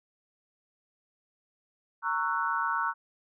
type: chord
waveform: sine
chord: F# dominant seventh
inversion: first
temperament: just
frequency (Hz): 925 / 1110 / 1332 / 1480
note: A#5 / C#6 / E6 / F#6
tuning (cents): -14 / +2 / +18 / 0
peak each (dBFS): -32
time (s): 2.02-2.94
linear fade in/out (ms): 50
effects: none